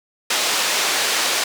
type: band-pass noise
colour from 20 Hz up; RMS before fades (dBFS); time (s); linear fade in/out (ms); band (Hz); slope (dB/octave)
white; -20; 0.3-1.44; 5; 370 to 5900; 12
effects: none